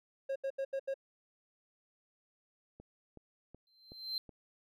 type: tone bursts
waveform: triangle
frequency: 542 Hz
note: C#5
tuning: 39 cents flat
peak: -31 dBFS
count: 5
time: 0.29-0.942 s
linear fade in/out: 10 ms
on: 68 ms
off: 78 ms
type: click train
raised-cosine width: 2 ms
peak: -38 dBFS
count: 5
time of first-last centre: 2.8-4.293 s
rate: 2.68 Hz
type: tone with exponential growth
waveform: triangle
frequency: 4114 Hz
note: C8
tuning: 30 cents flat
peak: -31 dBFS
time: 3.67-4.18 s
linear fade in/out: 1 ms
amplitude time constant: 110 ms
effects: none